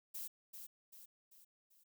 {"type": "noise with echo", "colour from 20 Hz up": "violet", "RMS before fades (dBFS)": -45, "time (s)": [0.14, 0.28], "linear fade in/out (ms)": 10, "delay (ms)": 390, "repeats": 4, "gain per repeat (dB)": -6, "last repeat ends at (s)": 1.84, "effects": []}